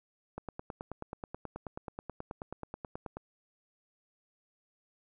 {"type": "click train", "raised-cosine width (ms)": 1, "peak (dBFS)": -25, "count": 27, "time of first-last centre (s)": [0.38, 3.17], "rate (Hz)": 9.32, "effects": []}